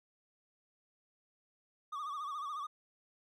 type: tone with vibrato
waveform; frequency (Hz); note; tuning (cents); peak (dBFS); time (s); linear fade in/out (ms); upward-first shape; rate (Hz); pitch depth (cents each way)
triangle; 1174.7; D6; 0; -36; 1.92-2.67; 10; sine; 14; 99
effects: none